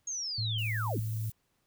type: linear sweep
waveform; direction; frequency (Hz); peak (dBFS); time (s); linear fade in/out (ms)
sine; down; 6645 to 69.3; -33; 0.07-1; 5
type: tone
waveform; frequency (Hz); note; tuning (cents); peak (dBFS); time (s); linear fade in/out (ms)
sine; 110; A2; 0; -31; 0.38-1.3; 5
type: noise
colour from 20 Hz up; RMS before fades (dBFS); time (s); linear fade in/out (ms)
violet; -47; 0.58-1.32; 5
effects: pink hiss -75 dBFS RMS until 1.66 s